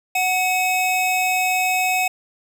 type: tone pair together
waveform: square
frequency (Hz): 740 / 2561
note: F#5 / D#7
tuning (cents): 0 / +49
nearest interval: octave + major sixth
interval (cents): 2149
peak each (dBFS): -21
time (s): 0.15-2.08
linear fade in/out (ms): 5
effects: none